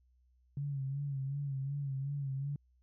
sine tone with vibrato, 138.59 Hz, C#3, in tune, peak -34 dBFS, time 0.57-2.56 s, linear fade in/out 2 ms, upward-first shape sine, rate 2.7 Hz, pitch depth 61 cents each way, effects added 62 Hz sine -66 dBFS peak until 2.82 s

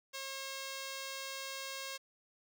5% pulse tone, 540 Hz, C#5, 45 cents flat, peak -29 dBFS, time 0.13-1.98 s, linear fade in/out 20 ms, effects none

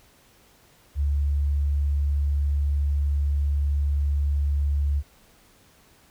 sine tone, 71.6 Hz, D2, 43 cents flat, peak -20 dBFS, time 0.95-5.03 s, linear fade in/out 50 ms, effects pink hiss -57 dBFS RMS until 6.1 s

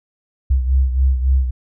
sine beating tone pair, 65 / 68.6 Hz, C2 / C#2, -11 / -17 cents, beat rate 3.6 Hz, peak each -13 / -20 dBFS, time 0.5-1.51 s, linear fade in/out 10 ms, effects none

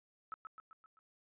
sine tone with echo, 1300 Hz, E6, 24 cents flat, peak -39 dBFS, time 0.32-0.34 s, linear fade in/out 0 ms, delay 130 ms, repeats 5, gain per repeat -5 dB, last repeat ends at 0.99 s, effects tanh soft clip ceiling -37 dBFS + resampled to 8000 Hz

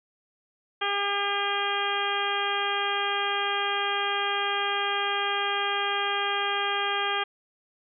harmonic tone, 402.9 Hz, G4, 48 cents sharp, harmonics 1 / 2 / 3 / 4 / 5 / 6 / 7 / 8, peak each -34 / -31 / -31 / -32 / -36 / -35 / -37 / -32 dBFS, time 0.81-7.24 s, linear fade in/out 10 ms, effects none

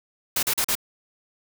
white noise bursts, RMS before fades -23 dBFS, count 4, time 0.36-0.753 s, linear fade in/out 5 ms, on 69 ms, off 39 ms, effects none

